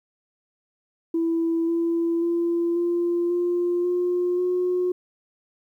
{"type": "tone with pitch steps", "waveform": "sine", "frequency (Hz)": [331.1, 335.9, 340.8, 345.8, 350.8, 355.9, 361.1], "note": ["E4", "E4", "F4", "F4", "F4", "F4", "F#4"], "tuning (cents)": [8, 33, -42, -17, 8, 33, -42], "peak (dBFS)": -19, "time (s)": [1.14, 4.92], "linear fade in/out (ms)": 5, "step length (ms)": 540, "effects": ["tanh soft clip ceiling -16 dBFS", "10-bit"]}